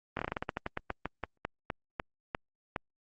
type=slowing click train; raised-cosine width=0.5 ms; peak=-17 dBFS; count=20; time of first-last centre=0.17-2.762 s; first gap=21 ms; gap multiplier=1.18; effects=Opus 24 kbps